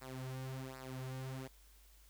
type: tone with flanger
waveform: sawtooth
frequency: 130.81 Hz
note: C3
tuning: in tune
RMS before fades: -45 dBFS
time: 0.01-1.48 s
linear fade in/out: 10 ms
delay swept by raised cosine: 0.3 to 4.7 ms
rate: 1.3 Hz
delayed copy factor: -0.8
effects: added 50 Hz sine -61 dBFS peak until 2.09 s + white hiss -67 dBFS RMS until 2.09 s